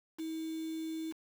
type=tone with quantisation; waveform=sine; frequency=320.7 Hz; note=E4; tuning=48 cents flat; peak=-36 dBFS; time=0.18-1.13 s; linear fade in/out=20 ms; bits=8; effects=none